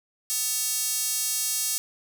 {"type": "tone with high-pass filter", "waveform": "square", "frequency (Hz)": 250, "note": "B3", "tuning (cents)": 21, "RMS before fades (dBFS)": -27, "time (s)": [0.3, 1.78], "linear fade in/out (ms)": 0, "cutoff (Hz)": 6900, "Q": 1.2, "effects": []}